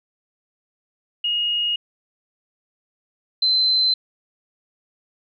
sine tone pair in turn, 2870 / 4073 Hz, F7 / C8, +47 / -47 cents, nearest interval tritone, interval 606 cents, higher second, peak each -19 / -15 dBFS, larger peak second, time 1.24-1.76 / 3.42-3.94 s, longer neither, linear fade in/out 5 ms, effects none

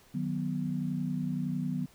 sine chord, B major, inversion first, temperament just, 154.34 / 185.21 / 246.9 Hz, D#3 / F#3 / B3, -14 / +2 / 0 cents, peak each -34 dBFS, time 0.14-1.86 s, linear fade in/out 10 ms, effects pink hiss -60 dBFS RMS until 1.94 s

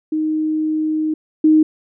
sine tone pair in turn, 311.1 / 311.1 Hz, D#4 / D#4, 0 / 0 cents, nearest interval unison, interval 0 cents, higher neither, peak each -16 / -8 dBFS, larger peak second, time 0.12-1.14 / 1.44-1.63 s, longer first, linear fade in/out 5 ms, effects none

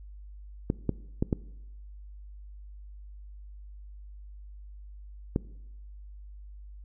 clicks, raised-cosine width 3 ms, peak -12 dBFS, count 5, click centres 0.701 / 0.893 / 1.225 / 1.328 / 5.361 s, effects noise-tail reverb RT60 0.9 s tail -20 dB re dry + added 50 Hz sine -43 dBFS peak until 6.84 s

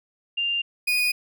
sine / 35% pulse tone pair in turn, 2794 / 2473 Hz, F7 / D#7, 0 / -11 cents, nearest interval major second, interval 211 cents, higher first, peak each -22 / -18 dBFS, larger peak second, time 0.37-0.62 / 0.87-1.12 s, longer neither, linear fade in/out 10 ms, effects none

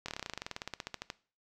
slowing click train, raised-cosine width 0.2 ms, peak -20 dBFS, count 23, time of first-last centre 0.06-1.101 s, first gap 24 ms, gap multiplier 1.06, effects noise-tail reverb RT60 0.4 s tail -19 dB re dry

